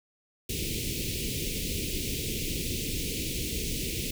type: band-stop noise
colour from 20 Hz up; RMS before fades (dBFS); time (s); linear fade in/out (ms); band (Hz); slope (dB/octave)
pink; -32; 0.49-4.11; 5; 470 to 2300; 48
effects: none